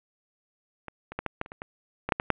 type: clicks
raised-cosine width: 0.5 ms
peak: -22 / -23 / -15 / -13 / -13 / -28 / -25 / -21 / -14 / -6 / -12 / -6 dBFS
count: 12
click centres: 0.883 / 1.12 / 1.19 / 1.263 / 1.414 / 1.461 / 1.519 / 1.619 / 2.09 / 2.122 / 2.199 / 2.303 s
effects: resampled to 8000 Hz + 8-bit